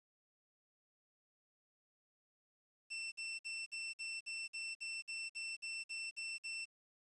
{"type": "tone bursts", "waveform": "sawtooth", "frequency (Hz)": 2686, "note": "E7", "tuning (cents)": 32, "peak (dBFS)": -38, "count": 14, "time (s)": [2.9, 6.656], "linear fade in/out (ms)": 20, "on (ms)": 220, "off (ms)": 52, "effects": ["resampled to 22050 Hz", "11-bit"]}